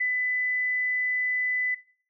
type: tone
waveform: sine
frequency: 2000 Hz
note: B6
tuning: 21 cents sharp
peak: -23 dBFS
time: 0-1.75 s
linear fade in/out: 10 ms
effects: noise-tail reverb RT60 0.5 s tail -20 dB re dry